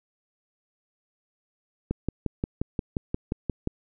click train, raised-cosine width 3 ms, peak -13 dBFS, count 11, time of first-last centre 1.91-3.674 s, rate 5.67 Hz, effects none

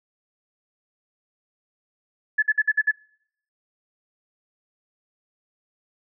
sine tone bursts, 1719 Hz, A6, 41 cents flat, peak -15 dBFS, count 6, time 2.38-2.915 s, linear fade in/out 10 ms, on 45 ms, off 53 ms, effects noise-tail reverb RT60 0.7 s tail -25 dB re dry

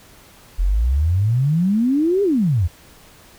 sine exponential two-way sweep, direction up then down, 41.2 to 415.3 to 76.7 Hz, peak -14 dBFS, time 0.58-2.68 s, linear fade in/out 20 ms, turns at 2.23 s, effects pink hiss -47 dBFS RMS until 3.38 s

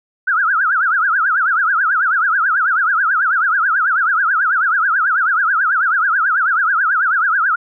sine tone with vibrato, 1435 Hz, F6, 47 cents sharp, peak -12 dBFS, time 0.27-7.56 s, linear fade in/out 10 ms, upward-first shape triangle, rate 9.2 Hz, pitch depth 260 cents each way, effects none

